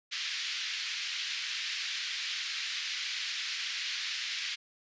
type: band-pass noise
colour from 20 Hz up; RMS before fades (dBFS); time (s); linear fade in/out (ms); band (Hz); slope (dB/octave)
white; -36; 0.11-4.56; 20; 1800 to 4800; 24
effects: resampled to 16000 Hz